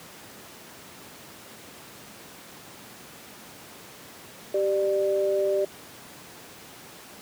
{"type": "tone pair together", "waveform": "sine", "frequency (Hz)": [390, 594.8], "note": ["G4", "D5"], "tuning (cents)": [-9, 22], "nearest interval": "perfect fifth", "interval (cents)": 731, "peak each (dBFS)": -24, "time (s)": [4.54, 5.65], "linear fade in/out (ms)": 5, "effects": ["pink hiss -45 dBFS RMS until 7.21 s", "high-pass 150 Hz 12 dB/octave"]}